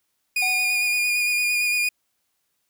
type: tone with vibrato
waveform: 40% pulse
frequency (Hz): 2443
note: D#7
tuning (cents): -32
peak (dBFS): -19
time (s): 0.36-1.89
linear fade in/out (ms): 5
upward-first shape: square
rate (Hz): 8.8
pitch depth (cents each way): 17
type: tone with exponential decay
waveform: square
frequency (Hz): 747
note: F#5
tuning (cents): +16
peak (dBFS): -28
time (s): 0.42-1.3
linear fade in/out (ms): 5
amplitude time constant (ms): 190
effects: white hiss -73 dBFS RMS until 2.69 s